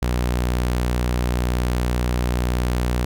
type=tone; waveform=sawtooth; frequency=61 Hz; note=B1; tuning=21 cents flat; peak=-15 dBFS; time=0.02-3.05 s; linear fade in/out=5 ms; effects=none